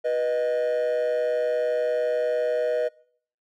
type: tone pair together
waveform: triangle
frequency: 488.6 / 620 Hz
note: B4 / D#5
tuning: -19 / -6 cents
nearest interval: major third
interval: 413 cents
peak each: -21 dBFS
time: 0.04-2.89 s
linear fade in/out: 20 ms
effects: noise-tail reverb RT60 0.6 s tail -26 dB re dry + tanh soft clip ceiling -17 dBFS